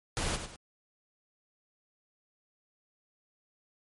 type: noise with echo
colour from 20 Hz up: pink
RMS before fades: -32 dBFS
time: 0.17-0.36 s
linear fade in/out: 0 ms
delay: 100 ms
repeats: 2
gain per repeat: -8 dB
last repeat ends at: 0.56 s
effects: MP3 48 kbps